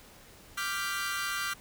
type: chord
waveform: sawtooth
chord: G dominant seventh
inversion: second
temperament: equal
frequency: 1174.7 / 1396.9 / 1568 / 1975.5 Hz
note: D6 / F6 / G6 / B6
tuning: 0 / 0 / 0 / 0 cents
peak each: -33 / -32 / -33 / -36 dBFS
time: 0.57-1.54 s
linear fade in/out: 10 ms
effects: pink hiss -54 dBFS RMS until 1.6 s